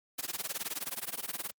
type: noise with tremolo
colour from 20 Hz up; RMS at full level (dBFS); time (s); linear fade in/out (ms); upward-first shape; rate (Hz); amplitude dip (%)
white; -34; 0.18-1.51; 10; sine; 19; 95
effects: high-pass 150 Hz 12 dB/octave + Opus 48 kbps